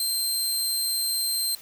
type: tone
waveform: 20% pulse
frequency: 4152 Hz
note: C8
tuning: 14 cents flat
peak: -18 dBFS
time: 0-1.55 s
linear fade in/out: 2 ms
effects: white hiss -47 dBFS RMS until 1.61 s